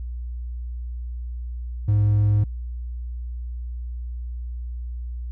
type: tone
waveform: triangle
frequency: 103.83 Hz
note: G#2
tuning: in tune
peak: -13 dBFS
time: 1.88-2.44 s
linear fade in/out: 5 ms
effects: tanh soft clip ceiling -9 dBFS + added 60 Hz sine -28 dBFS peak until 5.31 s